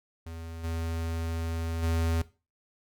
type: tone with level steps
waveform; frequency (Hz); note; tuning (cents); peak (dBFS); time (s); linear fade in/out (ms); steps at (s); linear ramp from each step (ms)
square; 82.41; E2; 0; -39 / -31 / -26; 0.26-2.22; 5; 0.63 / 1.82; 20
effects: noise-tail reverb RT60 0.3 s tail -17 dB re dry